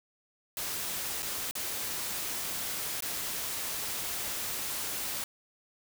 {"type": "noise with dropouts", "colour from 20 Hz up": "white", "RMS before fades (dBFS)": -35, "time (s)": [0.57, 5.24], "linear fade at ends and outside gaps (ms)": 1, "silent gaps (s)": [[1.223, 1.228], [1.511, 1.553], [3.006, 3.023]], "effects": []}